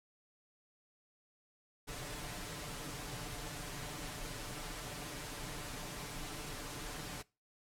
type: noise with comb filter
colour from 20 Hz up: pink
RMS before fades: -44 dBFS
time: 1.87-7.23 s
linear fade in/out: 20 ms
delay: 6.8 ms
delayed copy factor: +0.6
effects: noise-tail reverb RT60 0.3 s tail -23 dB re dry + low-pass 12000 Hz 12 dB/octave